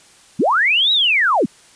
sine linear two-way sweep, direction up then down, 146.83 to 3925 to 146.83 Hz, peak -12 dBFS, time 0.39-1.46 s, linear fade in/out 10 ms, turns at 0.92 s, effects white hiss -48 dBFS RMS until 1.75 s + resampled to 22050 Hz

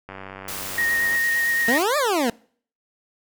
click train, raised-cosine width 0.5 ms, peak -21 dBFS, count 104, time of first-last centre 0.09-1.16 s, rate 96.3 Hz
white noise, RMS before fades -32 dBFS, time 0.48-1.83 s, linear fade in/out 2 ms
sine tone with vibrato, 1864.7 Hz, A#6, in tune, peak -19 dBFS, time 0.78-1.78 s, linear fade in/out 2 ms, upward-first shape triangle, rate 8.8 Hz, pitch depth 22 cents each way
20% pulse exponential two-way sweep, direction up then down, 220 to 619 to 220 Hz, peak -14 dBFS, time 1.68-2.3 s, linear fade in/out 2 ms, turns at 1.97 s
effects noise-tail reverb RT60 0.5 s tail -24 dB re dry

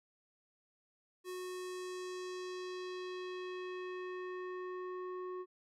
square tone with low-pass filter sweep, 365.9 Hz, F#4, 19 cents flat, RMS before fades -43 dBFS, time 1.24-5.46 s, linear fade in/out 50 ms, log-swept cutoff 12000 to 1000 Hz, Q 1.4, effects none

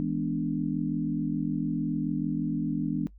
sine chord, E dominant seventh, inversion none, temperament equal with one note detuned, 162.26 / 207.7 / 246.9 / 293.7 Hz, E3 / G#3 / B3 / D4, -27 / 0 / 0 / 0 cents, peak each -32 / -33 / -32 / -30 dBFS, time 0-3.07 s, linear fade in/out 0 ms, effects noise-tail reverb RT60 0.1 s tail -19 dB re dry + added 50 Hz sine -48 dBFS peak until 3.18 s

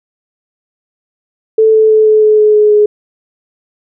sine tone with pitch steps, 440 / 437 / 433.9 / 430.9 / 428 / 425 / 422.1 / 419.2 Hz, A4 / A4 / A4 / A4 / A4 / G#4 / G#4 / G#4, 0 / -12 / -24 / -36 / -48 / +40 / +28 / +16 cents, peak -4 dBFS, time 1.58-2.86 s, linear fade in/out 5 ms, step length 160 ms, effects none

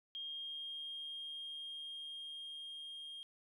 triangle tone with level ramp, 3226 Hz, G7, 49 cents sharp, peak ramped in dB -38 to -44 dBFS, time 0.15-3.23 s, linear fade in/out 0 ms, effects tanh soft clip ceiling -40 dBFS

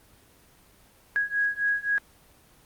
sine beating tone pair, 1653 / 1656.8 Hz, G#6 / G#6, -9 / -5 cents, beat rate 3.8 Hz, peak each -27 / -26 dBFS, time 1.16-1.98 s, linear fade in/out 0 ms, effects pink hiss -57 dBFS RMS until 2.65 s + Opus 24 kbps

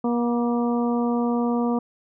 harmonic tone with a mistuned harmonic, 238.7 Hz, A#3, 41 cents sharp, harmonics 1 / 2 / 3 / 4 / 5, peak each -21 / -27 / -31 / -33 / -35 dBFS, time 0.04-1.79 s, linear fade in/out 5 ms, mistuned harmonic 5, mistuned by -22 cents, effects none

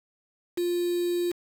sine tone with quantisation, 350 Hz, F4, 4 cents sharp, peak -24 dBFS, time 0.57-1.32 s, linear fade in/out 10 ms, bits 6, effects none

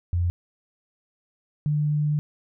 sine tone pair in turn, 87.31 / 149.19 Hz, F2 / D3, 0 / +28 cents, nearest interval major sixth, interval 928 cents, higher second, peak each -20 dBFS, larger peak neither, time 0.13-0.3 / 1.66-2.19 s, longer second, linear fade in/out 0 ms, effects none

